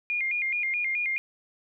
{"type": "tone with vibrato", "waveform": "sine", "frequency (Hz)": 2268, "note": "C#7", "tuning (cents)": 39, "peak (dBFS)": -25, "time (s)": [0.1, 1.18], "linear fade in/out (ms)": 0, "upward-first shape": "square", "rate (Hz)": 4.7, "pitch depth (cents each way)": 120, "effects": []}